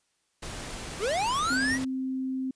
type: noise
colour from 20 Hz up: pink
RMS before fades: -38 dBFS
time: 0.42-1.85 s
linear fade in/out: 10 ms
type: linear sweep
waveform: square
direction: up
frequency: 349.2 to 1975.5 Hz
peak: -26 dBFS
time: 0.99-1.79 s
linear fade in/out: 50 ms
type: tone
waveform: sine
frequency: 261.6 Hz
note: C4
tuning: in tune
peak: -28 dBFS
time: 1.5-2.51 s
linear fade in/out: 5 ms
effects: white hiss -73 dBFS RMS until 2.55 s + resampled to 22050 Hz